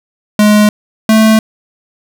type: tone pair in turn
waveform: square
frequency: 210 / 219.4 Hz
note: G#3 / A3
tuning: +19 / -5 cents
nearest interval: minor second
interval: 76 cents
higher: second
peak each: -5 dBFS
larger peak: neither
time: 0.39-0.69 / 1.09-1.39 s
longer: neither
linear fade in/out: 2 ms
effects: none